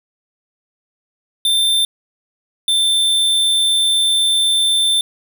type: tone pair in turn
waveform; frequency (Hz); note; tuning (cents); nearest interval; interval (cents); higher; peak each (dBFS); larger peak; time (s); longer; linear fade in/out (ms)
square; 3574 / 3556; A7 / A7; +26 / +18; unison; 8; first; -13; neither; 1.45-1.85 / 2.68-5.01; second; 2
effects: none